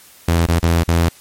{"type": "tone with dropouts", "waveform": "sawtooth", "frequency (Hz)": 84.2, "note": "E2", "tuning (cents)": 37, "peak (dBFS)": -8, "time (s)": [0.28, 1.09], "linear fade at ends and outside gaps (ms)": 5, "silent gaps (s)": [[0.465, 0.485], [0.595, 0.628], [0.835, 0.88]], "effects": ["white hiss -45 dBFS RMS until 1.2 s", "MP3 64 kbps"]}